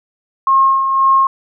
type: tone with tremolo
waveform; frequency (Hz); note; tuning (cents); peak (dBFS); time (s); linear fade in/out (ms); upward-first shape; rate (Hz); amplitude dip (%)
sine; 1076; C6; +48; -7; 0.47-1.27; 2; sine; 1.9; 50
effects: none